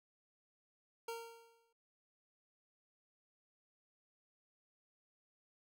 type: tone with exponential decay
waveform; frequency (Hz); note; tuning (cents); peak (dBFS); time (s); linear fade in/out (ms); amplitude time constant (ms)
25% pulse; 461.1; A#4; -19; -36; 1.08-1.73; 5; 140
effects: none